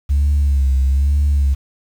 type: tone with vibrato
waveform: sine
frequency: 69.3 Hz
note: C#2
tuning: in tune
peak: -10 dBFS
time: 0.09-1.55 s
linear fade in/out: 20 ms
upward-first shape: sine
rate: 1.1 Hz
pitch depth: 75 cents each way
effects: tanh soft clip ceiling -9 dBFS + 7-bit